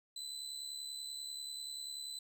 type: tone with amplitude modulation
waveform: 30% pulse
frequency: 4014 Hz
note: B7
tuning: 27 cents sharp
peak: -37 dBFS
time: 0.16-2.19 s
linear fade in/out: 5 ms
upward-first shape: sine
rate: 70.3 Hz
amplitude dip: 50%
effects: none